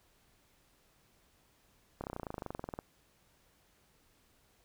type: slowing click train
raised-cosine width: 1 ms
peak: -25 dBFS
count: 21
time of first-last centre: 2.01-2.789 s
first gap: 29 ms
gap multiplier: 1.03
effects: pink hiss -69 dBFS RMS until 4.64 s